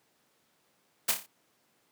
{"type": "noise with echo", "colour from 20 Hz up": "white", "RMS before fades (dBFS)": -25, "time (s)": [1.08, 1.12], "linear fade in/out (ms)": 10, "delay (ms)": 29, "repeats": 5, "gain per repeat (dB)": -6, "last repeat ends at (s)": 1.265, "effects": ["pink hiss -70 dBFS RMS until 1.91 s", "high-pass 200 Hz 12 dB/octave"]}